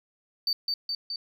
sine tone with echo, 4587 Hz, D8, 42 cents flat, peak -21 dBFS, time 0.47-0.53 s, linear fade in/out 2 ms, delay 210 ms, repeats 3, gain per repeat -3 dB, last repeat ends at 1.16 s, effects tanh soft clip ceiling -22 dBFS

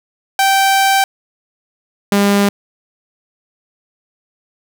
sawtooth tone pair in turn, 779 / 201.4 Hz, G5 / G3, -11 / +47 cents, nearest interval octave + major seventh, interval 2342 cents, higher first, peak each -6 dBFS, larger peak neither, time 0.39-1.04 / 2.12-2.49 s, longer first, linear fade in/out 2 ms, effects none

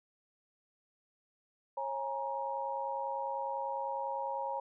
sine tone cluster, 545 / 832 / 942 Hz, C#5 / G#5 / A#5, -29 / +3 / +18 cents, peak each -39 / -39 / -37 dBFS, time 1.77-4.6 s, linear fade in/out 5 ms, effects none

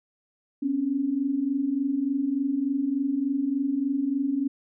sine tone pair together, 256.8 / 280.2 Hz, C4 / C#4, -32 / +19 cents, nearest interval major second, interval 151 cents, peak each -29 / -24 dBFS, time 0.62-4.48 s, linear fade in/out 10 ms, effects none

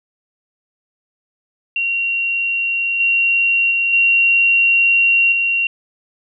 sine tone with level steps, 2751 Hz, F7, 27 cents flat, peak -16 / -12 / -14 / -10 / -14 dBFS, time 1.76-5.67 s, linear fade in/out 2 ms, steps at 3 / 3.71 / 3.93 / 5.32 s, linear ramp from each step 2 ms, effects none

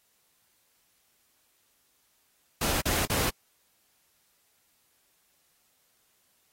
pink noise bursts, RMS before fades -28 dBFS, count 3, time 2.61-3.298 s, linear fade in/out 5 ms, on 200 ms, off 44 ms, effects white hiss -69 dBFS RMS until 6.52 s + AAC 48 kbps

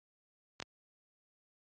clicks, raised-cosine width 0.2 ms, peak -21 dBFS, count 2, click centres 0.601 / 0.624 s, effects high-pass 80 Hz 12 dB/octave + MP3 32 kbps

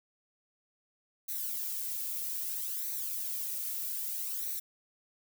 violet noise with flanger, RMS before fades -36 dBFS, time 1.28-4.6 s, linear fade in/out 10 ms, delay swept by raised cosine 0.49 to 2.29 ms, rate 0.62 Hz, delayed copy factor +0.7, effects none

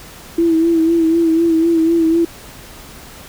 sine tone with vibrato, 329.6 Hz, E4, in tune, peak -10 dBFS, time 0.38-2.25 s, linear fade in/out 5 ms, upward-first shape sine, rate 4 Hz, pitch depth 43 cents each way, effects pink hiss -37 dBFS RMS until 3.28 s

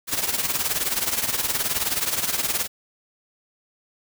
white noise with tremolo, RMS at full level -21 dBFS, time 0.07-2.68 s, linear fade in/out 50 ms, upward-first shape triangle, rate 19 Hz, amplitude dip 80%, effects none

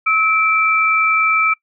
sine tone pair together, 1293.9 / 2337 Hz, E6 / D7, -33 / -9 cents, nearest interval minor seventh, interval 1024 cents, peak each -15 dBFS, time 0.06-1.54 s, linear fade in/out 10 ms, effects noise-tail reverb RT60 0.1 s tail -24 dB re dry

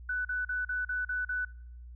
sine tone bursts, 1492 Hz, F#6, 14 cents sharp, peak -29 dBFS, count 7, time 0.09-1.45 s, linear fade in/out 5 ms, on 160 ms, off 40 ms, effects noise-tail reverb RT60 0.7 s tail -23 dB re dry + added 60 Hz sine -44 dBFS peak until 1.95 s

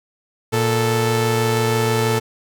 sawtooth tone pair together, 116.54 / 440 Hz, A#2 / A4, 0 / 0 cents, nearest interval octave + major seventh, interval 2300 cents, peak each -15 dBFS, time 0.52-2.2 s, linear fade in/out 20 ms, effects none

